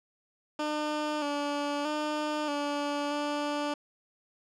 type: tone with pitch steps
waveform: 15% pulse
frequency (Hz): 301.6 / 289.1 / 302 / 289.4 / 292.8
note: D4 / D4 / D4 / D4 / D4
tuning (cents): +46 / -27 / +48 / -25 / -5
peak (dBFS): -23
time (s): 0.59-3.74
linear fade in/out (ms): 5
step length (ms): 630
effects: low-pass 6000 Hz 12 dB/octave